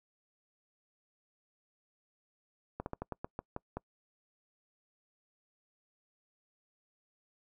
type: slowing click train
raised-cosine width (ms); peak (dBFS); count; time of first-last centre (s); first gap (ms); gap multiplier
1; -23; 9; 2.8-3.77; 61; 1.19
effects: noise-tail reverb RT60 0.1 s tail -26 dB re dry